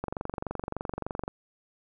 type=click train; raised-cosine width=1 ms; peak=-18 dBFS; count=30; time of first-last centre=0.04-1.279 s; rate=23.4 Hz; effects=none